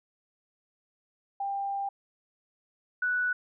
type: tone pair in turn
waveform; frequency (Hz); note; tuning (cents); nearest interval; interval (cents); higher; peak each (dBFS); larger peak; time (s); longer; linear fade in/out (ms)
sine; 794 / 1479.1; G5 / F#6; +22 / -1; major seventh; 1077; second; -29 / -25; second; 1.4-1.89 / 3.02-3.33; first; 5
effects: none